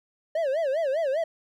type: tone with vibrato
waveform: triangle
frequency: 592 Hz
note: D5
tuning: 14 cents sharp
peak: -21 dBFS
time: 0.35-1.24 s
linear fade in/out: 5 ms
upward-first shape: sine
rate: 5 Hz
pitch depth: 220 cents each way
effects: none